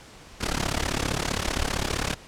pink noise with amplitude modulation, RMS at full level -23 dBFS, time 0.4-2.15 s, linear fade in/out 20 ms, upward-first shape sine, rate 35.3 Hz, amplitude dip 90%, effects pink hiss -47 dBFS RMS until 2.27 s + low-pass 8000 Hz 12 dB/octave

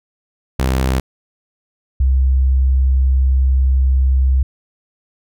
sawtooth / sine tone pair in turn, 65.1 / 65.63 Hz, C2 / C2, -8 / +6 cents, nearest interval unison, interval 14 cents, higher second, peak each -10 dBFS, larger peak neither, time 0.59-1 / 2-4.43 s, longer second, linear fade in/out 5 ms, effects none

